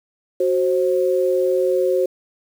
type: tone pair together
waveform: sine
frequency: 371.2 / 530 Hz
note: F#4 / C5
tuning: +6 / +22 cents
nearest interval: tritone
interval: 616 cents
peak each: -18 / -18 dBFS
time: 0.4-2.06 s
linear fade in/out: 5 ms
effects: 7-bit